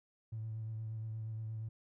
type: tone with vibrato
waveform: triangle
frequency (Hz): 110.4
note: A2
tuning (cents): +6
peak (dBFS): -35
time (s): 0.32-1.69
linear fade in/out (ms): 10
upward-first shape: sine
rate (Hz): 8.5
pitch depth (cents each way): 24
effects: tanh soft clip ceiling -36 dBFS